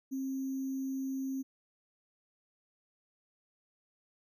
sine tone with sample-and-hold, 267.2 Hz, C4, 36 cents sharp, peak -33 dBFS, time 0.11-1.43 s, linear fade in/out 20 ms, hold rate 6300 Hz, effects none

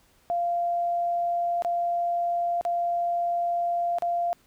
sine tone with dropouts, 693 Hz, F5, 14 cents flat, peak -23 dBFS, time 0.3-4.33 s, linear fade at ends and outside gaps 0 ms, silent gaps 1.622-1.648 / 2.611-2.651 / 3.985-4.022 s, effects pink hiss -62 dBFS RMS until 4.46 s

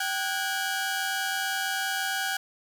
sawtooth tone cluster, 776 / 1463 / 1638 Hz, G5 / F#6 / G#6, -18 / -20 / -24 cents, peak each -28 dBFS, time 0-2.37 s, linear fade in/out 5 ms, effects 8-bit

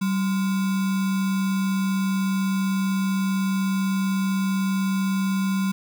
sine tone with sample-and-hold, 192.1 Hz, G3, 35 cents flat, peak -20 dBFS, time 0.01-5.72 s, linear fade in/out 10 ms, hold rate 1225 Hz, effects none

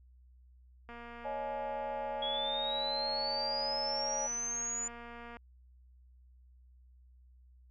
click train, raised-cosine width 0.5 ms, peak -34 dBFS, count 1058, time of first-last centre 0.89-5.369 s, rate 236 Hz
sine chord, C# suspended second, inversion none, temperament equal with one note detuned, 554.4 / 622.3 / 846.6 Hz, C#5 / D#5 / G#5, 0 / 0 / +33 cents, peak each -40 / -42 / -38 dBFS, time 1.24-4.28 s, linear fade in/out 20 ms
sine exponential sweep, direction up, 3322 to 7040 Hz, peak -34 dBFS, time 2.22-4.88 s, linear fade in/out 5 ms
effects added 62 Hz sine -57 dBFS peak until 7.7 s

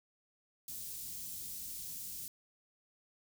white band-stop noise, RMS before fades -44 dBFS, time 0.68-2.28 s, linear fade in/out 2 ms, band 190 to 5700 Hz, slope 12 dB/octave, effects none

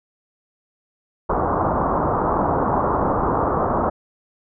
white low-pass noise, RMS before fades -20 dBFS, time 1.29-3.9 s, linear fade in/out 10 ms, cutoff 1200 Hz, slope 48 dB/octave, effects none

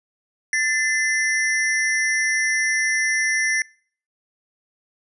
square ring-modulated tone, 1913 Hz, A#6, 44 cents sharp, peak -16 dBFS, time 0.53-3.62 s, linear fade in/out 2 ms, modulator 144 Hz, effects noise-tail reverb RT60 0.5 s tail -24 dB re dry + resampled to 24000 Hz

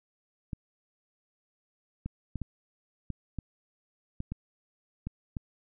clicks, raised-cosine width 5 ms, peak -22 dBFS, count 10, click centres 0.532 / 2.06 / 2.357 / 2.417 / 3.103 / 3.387 / 4.204 / 4.32 / 5.07 / 5.368 s, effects none

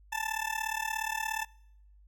20% pulse tone with amplitude modulation, 880 Hz, A5, in tune, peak -23 dBFS, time 0.12-1.45 s, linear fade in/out 10 ms, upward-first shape sine, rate 37 Hz, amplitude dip 85%, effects noise-tail reverb RT60 0.8 s tail -26 dB re dry + added 50 Hz sine -55 dBFS peak until 2.07 s

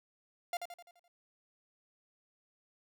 45% pulse tone with echo, 698.5 Hz, F5, in tune, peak -33 dBFS, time 0.53-0.57 s, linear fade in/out 2 ms, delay 85 ms, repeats 6, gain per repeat -6 dB, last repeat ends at 1.08 s, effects none

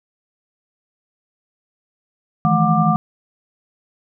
sine tone cluster, 157 / 168.4 / 214.1 / 726 / 1186 Hz, D#3 / E3 / A3 / F#5 / D6, +16 / +37 / -47 / -33 / +17 cents, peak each -19 dBFS, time 2.45-2.96 s, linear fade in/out 0 ms, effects none

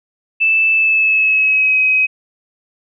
sine tone with pitch glide, 2637 to 2533 Hz, E7 to D#7, 0 to +30 cents, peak -10 dBFS, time 0.4-2.07 s, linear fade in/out 20 ms, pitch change -70 cents, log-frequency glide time 0.72-1.79 s, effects none

